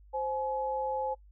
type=tone pair together; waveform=sine; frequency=523.3 / 848.4 Hz; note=C5 / G#5; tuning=0 / +37 cents; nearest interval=minor sixth; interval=837 cents; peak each=-33 / -32 dBFS; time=0.13-1.15 s; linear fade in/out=20 ms; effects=noise-tail reverb RT60 0.1 s tail -22 dB re dry + added 50 Hz sine -53 dBFS peak until 1.31 s